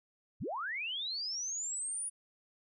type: linear sweep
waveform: sine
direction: up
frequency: 44.68 to 9810 Hz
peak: -35 dBFS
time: 0.4-2.1 s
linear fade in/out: 20 ms
effects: none